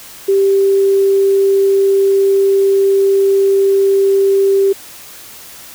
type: tone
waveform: sine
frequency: 392 Hz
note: G4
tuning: in tune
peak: -8 dBFS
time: 0.28-4.73 s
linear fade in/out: 10 ms
effects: white hiss -35 dBFS RMS until 5.74 s